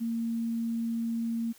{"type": "tone", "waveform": "sine", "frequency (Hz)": 230, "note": "A#3", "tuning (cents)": -23, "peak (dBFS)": -28, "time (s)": [0, 1.53], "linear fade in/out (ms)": 20, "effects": ["white hiss -57 dBFS RMS until 1.58 s"]}